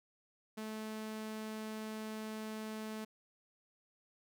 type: tone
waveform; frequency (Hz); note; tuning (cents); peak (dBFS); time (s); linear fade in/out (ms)
sawtooth; 217.4; A3; -21; -37; 0.57-3.05; 10
effects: none